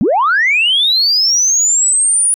sine linear sweep, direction up, 170.6 to 9800 Hz, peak -8 dBFS, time 0.01-2.34 s, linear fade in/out 0 ms, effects tanh soft clip ceiling -5 dBFS

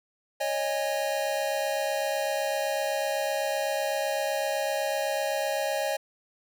square chord, C# suspended second, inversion none, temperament equal with one note detuned, 554.4 / 622.3 / 817.8 Hz, C#5 / D#5 / G#5, 0 / 0 / -27 cents, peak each -31 / -31 / -33 dBFS, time 0.4-5.97 s, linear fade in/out 10 ms, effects none

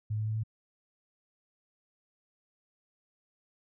sine tone with pitch steps, 107 / 108.06 / 109.12 / 110.2 Hz, A2 / A2 / A2 / A2, -48 / -31 / -14 / +3 cents, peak -29 dBFS, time 0.1-0.436 s, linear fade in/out 10 ms, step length 84 ms, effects none

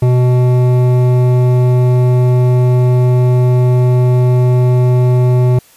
sine tone with hard clipping, 124.8 Hz, B2, 19 cents sharp, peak -9 dBFS, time 0.02-5.59 s, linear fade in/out 5 ms, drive 12 dB, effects white hiss -45 dBFS RMS until 5.76 s + resampled to 32000 Hz

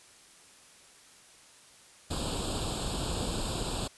pink noise with comb filter, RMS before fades -33 dBFS, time 2.1-3.88 s, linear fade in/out 10 ms, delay 0.25 ms, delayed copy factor +0.9, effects white hiss -56 dBFS RMS until 3.97 s + resampled to 24000 Hz

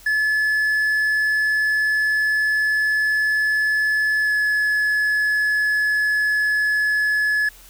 triangle tone with pitch glide, 1720 to 1707.1 Hz, A6 to G#6, -40 to +47 cents, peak -15 dBFS, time 0.06-7.49 s, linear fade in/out 5 ms, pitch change -13 cents, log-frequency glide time 4.22-4.31 s, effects added 41 Hz sine -48 dBFS peak until 7.69 s + white hiss -47 dBFS RMS until 7.69 s

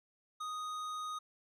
sine tone with tanh clipping, 1244.5 Hz, D#6, in tune, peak -40 dBFS, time 0.4-1.19 s, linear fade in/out 10 ms, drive 14 dB, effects none

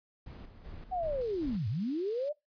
brown noise with tremolo, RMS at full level -44 dBFS, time 0.26-1.57 s, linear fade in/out 5 ms, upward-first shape square, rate 2.6 Hz, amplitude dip 55%
sine linear two-way sweep, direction down then up, 763 to 94.3 to 610 Hz, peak -30 dBFS, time 0.91-2.33 s, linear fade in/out 20 ms, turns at 1.68 s
blue noise, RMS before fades -49 dBFS, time 1.21-2.29 s, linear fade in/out 2 ms
effects noise-tail reverb RT60 0.2 s tail -22 dB re dry + resampled to 11025 Hz

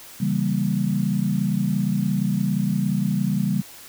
sine chord, C# diminished seventh, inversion none, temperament equal, 138.59 / 164.81 / 196 / 233.1 Hz, C#3 / E3 / G3 / Bb3, 0 / 0 / 0 / 0 cents, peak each -26 / -26 / -22 / -28 dBFS, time 0.2-3.62 s, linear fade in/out 10 ms, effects white hiss -43 dBFS RMS until 3.88 s

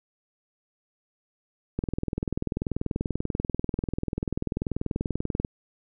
click train, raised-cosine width 3 ms, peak -14 dBFS, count 76, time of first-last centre 1.79-5.449 s, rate 20.5 Hz, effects none

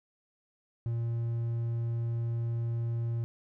triangle tone, 116.54 Hz, A#2, in tune, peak -27 dBFS, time 0.86-3.24 s, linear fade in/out 0 ms, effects none

